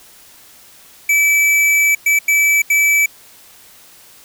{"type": "tone bursts at uneven times", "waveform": "square", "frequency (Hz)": 2306, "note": "D7", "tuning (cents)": -32, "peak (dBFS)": -11, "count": 4, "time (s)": [[1.09, 1.95], [2.06, 2.19], [2.28, 2.62], [2.7, 3.06]], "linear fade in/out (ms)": 5, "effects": ["white hiss -44 dBFS RMS until 4.24 s"]}